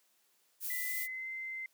violet noise, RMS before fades -38 dBFS, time 0.6-1.08 s, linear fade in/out 50 ms
sine tone with pitch glide, 1995 to 2074 Hz, B6 to C7, +17 to -16 cents, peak -38 dBFS, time 0.7-1.66 s, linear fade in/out 2 ms, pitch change +67 cents, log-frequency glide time 0.81-1.29 s
effects white hiss -72 dBFS RMS until 1.73 s + high-pass 200 Hz 12 dB/octave

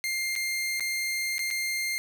sawtooth tone with dropouts, 2109 Hz, C7, 13 cents sharp, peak -24 dBFS, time 0.04-1.98 s, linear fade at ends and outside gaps 0 ms, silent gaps 0.354-0.361 / 0.797-0.806 / 1.382-1.392 / 1.504-1.51 s, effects none

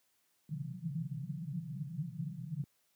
pink band-pass noise, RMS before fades -40 dBFS, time 0.49-2.64 s, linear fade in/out 2 ms, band 130 to 180 Hz, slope 96 dB/octave, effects white hiss -75 dBFS RMS until 2.95 s + high-pass 80 Hz 12 dB/octave

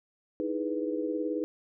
sine chord, E major seventh, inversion third, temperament equal, 311.1 / 329.6 / 415.3 / 493.9 Hz, D#4 / E4 / G#4 / B4, 0 / 0 / 0 / 0 cents, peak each -32 / -38 / -35 / -34 dBFS, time 0.4-1.44 s, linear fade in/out 0 ms, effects none

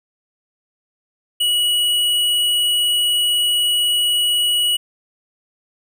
sine tone with tanh clipping, 2922 Hz, F#7, 22 cents flat, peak -16 dBFS, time 1.4-4.77 s, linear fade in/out 10 ms, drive 16 dB, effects none

